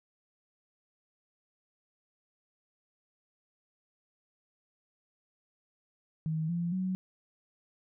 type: tone with pitch steps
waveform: sine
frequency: 158.4 / 171.74 / 186.21 Hz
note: D#3 / F3 / F#3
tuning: +31 / -29 / +11 cents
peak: -29 dBFS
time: 6.26-6.95 s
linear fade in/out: 0 ms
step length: 230 ms
effects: none